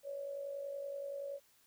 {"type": "tone with amplitude modulation", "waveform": "sine", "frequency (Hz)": 561, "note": "C#5", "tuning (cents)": 21, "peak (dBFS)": -37, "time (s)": [0.03, 1.4], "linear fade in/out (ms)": 50, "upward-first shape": "sine", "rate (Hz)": 50.6, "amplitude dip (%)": 55, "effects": ["white hiss -69 dBFS RMS until 1.66 s"]}